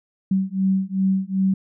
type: beating tone pair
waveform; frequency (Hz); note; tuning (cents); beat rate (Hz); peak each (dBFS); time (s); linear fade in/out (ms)
sine; 190 / 192.6; F#3 / G3; +46 / -30; 2.6; -21; 0.31-1.54; 5
effects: none